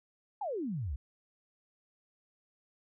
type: exponential sweep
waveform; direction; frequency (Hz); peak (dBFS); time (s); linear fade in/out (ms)
sine; down; 879 to 58.9; -33; 0.41-0.96; 5
effects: none